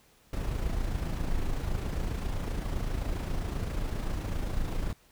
brown noise with amplitude modulation, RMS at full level -29 dBFS, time 0.33-4.93 s, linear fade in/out 2 ms, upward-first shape sine, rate 27.6 Hz, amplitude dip 45%, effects pink hiss -62 dBFS RMS until 5.11 s

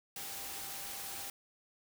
sine tone in noise, 790 Hz, G5, 13 cents sharp, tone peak -54 dBFS, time 0.16-1.3 s, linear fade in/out 2 ms, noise white, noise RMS -43 dBFS, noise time 0.16-1.3 s, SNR -14 dB, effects none

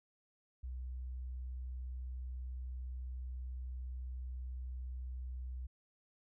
sine tone, 63 Hz, B1, 35 cents sharp, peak -40 dBFS, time 0.63-5.67 s, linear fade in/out 10 ms, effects none

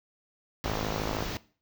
pink band-stop noise, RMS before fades -35 dBFS, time 0.64-1.37 s, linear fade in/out 0 ms, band 6500 to 15000 Hz, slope 48 dB/octave
click train, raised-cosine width 1 ms, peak -17 dBFS, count 31, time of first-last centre 0.66-1.225 s, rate 53.1 Hz
effects noise-tail reverb RT60 0.4 s tail -19 dB re dry

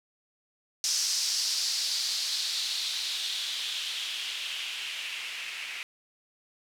violet noise with low-pass filter sweep, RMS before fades -32 dBFS, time 0.84-5.83 s, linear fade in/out 0 ms, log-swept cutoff 5500 to 2400 Hz, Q 3.1, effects none

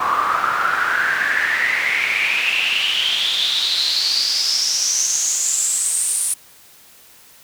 pink noise with band-pass filter sweep, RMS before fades -19 dBFS, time 0-6.34 s, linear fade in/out 5 ms, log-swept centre 1100 to 9600 Hz, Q 8.8, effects white hiss -47 dBFS RMS until 7.43 s

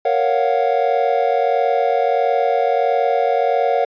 triangle chord, Gb major seventh, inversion first, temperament equal, 466.2 / 554.4 / 698.5 / 740 Hz, Bb4 / Db5 / F5 / Gb5, 0 / 0 / 0 / 0 cents, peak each -18 dBFS, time 0.05-3.85 s, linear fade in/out 5 ms, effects resampled to 11025 Hz

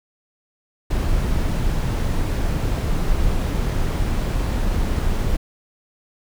brown noise, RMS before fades -20 dBFS, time 0.9-5.37 s, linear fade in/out 10 ms, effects none

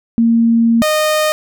sine / sawtooth tone pair in turn, 230.5 / 615.4 Hz, A#3 / D#5, -19 / -19 cents, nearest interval octave + perfect fourth, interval 1700 cents, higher second, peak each -8 dBFS, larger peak neither, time 0.18-0.82 / 0.82-1.32 s, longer first, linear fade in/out 0 ms, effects none

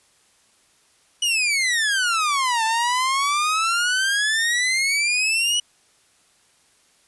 sawtooth exponential two-way sweep, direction down then up, 2960 to 880 to 2960 Hz, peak -15 dBFS, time 1.22-5.6 s, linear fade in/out 5 ms, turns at 2.64 s, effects white hiss -59 dBFS RMS until 7.07 s + resampled to 24000 Hz

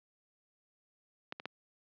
clicks, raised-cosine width 0.3 ms, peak -22 / -26 / -21 dBFS, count 3, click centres 1.324 / 1.399 / 1.456 s, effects high-pass 200 Hz 12 dB/octave + low-pass 5000 Hz 12 dB/octave

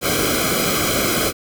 pink noise with comb filter, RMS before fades -19 dBFS, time 0.01-1.33 s, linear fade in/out 50 ms, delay 1.1 ms, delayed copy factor -0.95, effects none

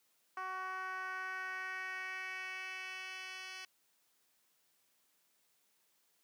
10% pulse tone with band-pass filter sweep, 374.8 Hz, F#4, 22 cents sharp, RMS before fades -43 dBFS, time 0.37-3.65 s, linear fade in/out 2 ms, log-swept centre 1100 to 3600 Hz, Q 2.2, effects white hiss -75 dBFS RMS until 6.23 s + high-pass 150 Hz 12 dB/octave

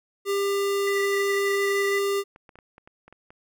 square tone, 398.7 Hz, G4, 29 cents sharp, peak -23 dBFS, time 0.25-2.24 s, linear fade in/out 50 ms
triangle tone with vibrato, 1975.5 Hz, B6, in tune, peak -26 dBFS, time 0.87-1.99 s, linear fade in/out 5 ms, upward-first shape triangle, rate 5.8 Hz, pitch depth 17 cents each way
clicks, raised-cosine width 0.5 ms, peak -33 dBFS, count 9, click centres 2.361 / 2.492 / 2.556 / 2.588 / 2.781 / 2.875 / 3.08 / 3.126 / 3.305 s
effects none

